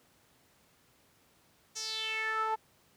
sawtooth tone with band-pass filter sweep, 440 Hz, A4, in tune, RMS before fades -34 dBFS, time 1.75-2.56 s, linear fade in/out 20 ms, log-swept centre 6300 to 910 Hz, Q 4.9, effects pink hiss -66 dBFS RMS until 2.96 s + high-pass 80 Hz 12 dB/octave

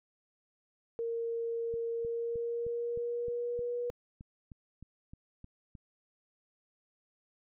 sine tone with pitch glide, 462.7 to 483.2 Hz, A#4 to B4, -13 to -38 cents, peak -32 dBFS, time 0.99-3.9 s, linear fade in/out 0 ms, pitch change +75 cents, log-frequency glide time 1.91-3.76 s
click train, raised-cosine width 5 ms, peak -36 dBFS, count 14, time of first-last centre 1.74-5.752 s, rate 3.24 Hz
effects none

